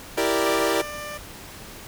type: chord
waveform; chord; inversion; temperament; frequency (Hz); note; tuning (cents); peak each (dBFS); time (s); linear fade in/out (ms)
sawtooth; E half-diminished seventh; none; equal; 329.6 / 392 / 466.2 / 587.3; E4 / G4 / Bb4 / D5; 0 / 0 / 0 / 0; -22; 0.17-0.82; 10
type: tone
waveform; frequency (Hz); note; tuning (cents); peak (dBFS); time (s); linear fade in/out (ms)
15% pulse; 594; D5; +20; -26; 0.44-1.18; 10
effects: pink hiss -41 dBFS RMS until 1.87 s